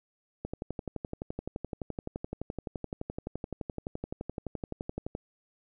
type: click train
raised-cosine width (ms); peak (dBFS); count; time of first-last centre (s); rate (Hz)
2; -21; 56; 0.45-5.151; 11.7
effects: none